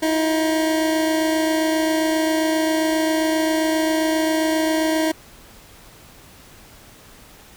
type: tone pair together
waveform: 25% pulse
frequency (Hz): 316.9 / 344.4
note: D#4 / F4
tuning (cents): +32 / -24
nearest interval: minor second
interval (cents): 144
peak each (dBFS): -14 / -26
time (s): 0.02-5.12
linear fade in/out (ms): 10
effects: pink hiss -46 dBFS RMS until 7.56 s